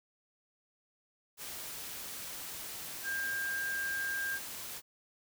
sine tone in noise, 1600 Hz, G6, 35 cents sharp, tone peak -33 dBFS, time 3.03-4.4 s, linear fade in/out 50 ms, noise white, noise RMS -43 dBFS, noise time 1.37-4.82 s, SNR +7 dB, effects none

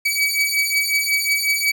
sawtooth beating tone pair, 2276 / 2281.5 Hz, C#7 / C#7, +45 / +49 cents, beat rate 5.5 Hz, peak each -17 / -17 dBFS, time 0.05-1.72 s, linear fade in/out 10 ms, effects none

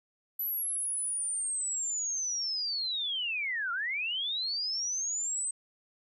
sine linear two-way sweep, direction down then up, 12000 to 1352 to 8300 Hz, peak -30 dBFS, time 0.39-5.51 s, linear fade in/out 5 ms, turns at 3.72 s, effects none

